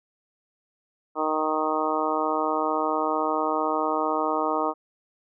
harmonic tone, 155.56 Hz, D#3, in tune, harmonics 2 / 3 / 4 / 5 / 6 / 7 / 8, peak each -30 / -30 / -30 / -30 / -30 / -30 / -30 dBFS, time 1.15-4.74 s, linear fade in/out 50 ms, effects none

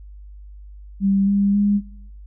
sine tone with pitch steps, 196.4 / 200.1 / 203.8 Hz, G3 / G3 / G#3, +4 / +36 / -32 cents, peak -15 dBFS, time 1-1.81 s, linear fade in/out 50 ms, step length 270 ms, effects noise-tail reverb RT60 0.7 s tail -17 dB re dry + added 50 Hz sine -37 dBFS peak until 2.26 s

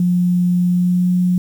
sine tone with pitch glide, 178.1 to 180.07 Hz, F3 to F#3, +34 to -47 cents, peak -12 dBFS, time 0-1.38 s, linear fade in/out 2 ms, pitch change +19 cents, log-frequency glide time 0.68-1.1 s, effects 7-bit

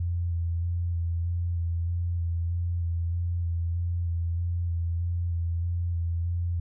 sine tone with vibrato, 85.5 Hz, F2, 36 cents flat, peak -25 dBFS, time 0-6.6 s, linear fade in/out 5 ms, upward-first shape square, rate 1.6 Hz, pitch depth 20 cents each way, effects none

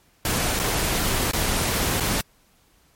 pink noise with dropouts, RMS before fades -23 dBFS, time 0.25-2.21 s, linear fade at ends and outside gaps 2 ms, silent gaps 0.593-0.597 / 1.313-1.333 / 2-2.005 s, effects pink hiss -60 dBFS RMS until 2.95 s + MP3 64 kbps

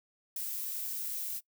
violet noise with ADSR envelope, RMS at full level -34 dBFS, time 0.36-1.41 s, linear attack 4 ms, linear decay 4 ms, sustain -3 dB, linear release 40 ms, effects noise-tail reverb RT60 0.1 s tail -22 dB re dry

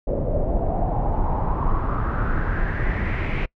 brown noise with low-pass filter sweep, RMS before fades -22 dBFS, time 0.07-3.46 s, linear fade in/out 10 ms, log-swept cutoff 530 to 2400 Hz, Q 4.9, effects noise-tail reverb RT60 0.1 s tail -24 dB re dry

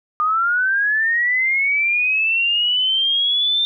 sine linear sweep, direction up, 1212 to 3600 Hz, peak -15 dBFS, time 0.2-3.65 s, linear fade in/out 0 ms, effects none

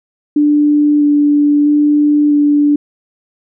sine tone with vibrato, 293.7 Hz, D4, in tune, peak -7 dBFS, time 0.36-2.76 s, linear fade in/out 5 ms, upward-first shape square, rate 0.77 Hz, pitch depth 9 cents each way, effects none

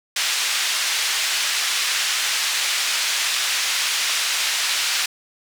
pink band-pass noise, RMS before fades -22 dBFS, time 0.16-5.06 s, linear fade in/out 5 ms, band 2100 to 7300 Hz, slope 12 dB/octave, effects none

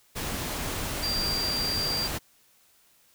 sine tone in noise, 4733 Hz, D8, 13 cents sharp, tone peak -27 dBFS, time 1.02-2.08 s, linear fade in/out 20 ms, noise pink, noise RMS -32 dBFS, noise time 0.15-2.19 s, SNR +2 dB, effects white hiss -62 dBFS RMS until 3.14 s

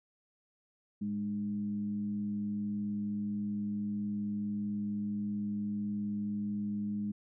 sine tone with frequency modulation, 206.5 Hz, G#3, 10 cents flat, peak -32 dBFS, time 1.01-7.12 s, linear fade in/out 10 ms, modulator 98.4 Hz, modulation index 0.37, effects none

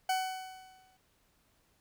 40% pulse tone with exponential decay, 750 Hz, F#5, 23 cents sharp, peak -26 dBFS, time 0.09-0.97 s, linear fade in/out 5 ms, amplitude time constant 190 ms, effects pink hiss -71 dBFS RMS until 1.8 s

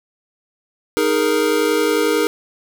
square chord, D# suspended fourth, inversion none, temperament equal, 311.1 / 415.3 / 466.2 Hz, D#4 / G#4 / A#4, 0 / 0 / 0 cents, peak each -21 / -20 / -19 dBFS, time 0.97-2.27 s, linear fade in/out 0 ms, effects none

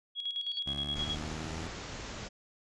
sine tone with tremolo, 3320 Hz, G#7, 1 cent flat, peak -31 dBFS, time 0.15-1.17 s, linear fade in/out 50 ms, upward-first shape square, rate 9.5 Hz, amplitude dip 60%
sine tone with exponential growth, 4489 Hz, C#8, 21 cents sharp, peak -39 dBFS, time 0.35-0.59 s, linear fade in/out 1 ms, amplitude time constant 52 ms
15% pulse exponential sweep, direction up, 69.3 to 82.41 Hz, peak -32 dBFS, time 0.66-1.68 s, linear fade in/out 10 ms
pink low-pass noise, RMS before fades -42 dBFS, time 0.95-2.29 s, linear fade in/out 20 ms, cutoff 7400 Hz, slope 96 dB/octave
effects resampled to 24000 Hz

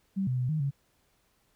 sine tone with pitch steps, 193.6 / 126.9 / 125.6 / 155.5 / 139.2 Hz, G3 / B2 / B2 / D#3 / C#3, -21 / +47 / +30 / -1 / +8 cents, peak -26 dBFS, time 0.16-0.71 s, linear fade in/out 20 ms, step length 110 ms, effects pink hiss -70 dBFS RMS until 1.55 s

